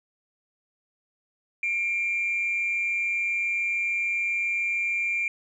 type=tone pair together; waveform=sine; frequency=2177 / 2370 Hz; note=C#7 / D7; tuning=-32 / +15 cents; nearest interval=minor second; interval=147 cents; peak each=-33 / -23 dBFS; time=1.63-5.28 s; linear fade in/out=2 ms; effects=tanh soft clip ceiling -19 dBFS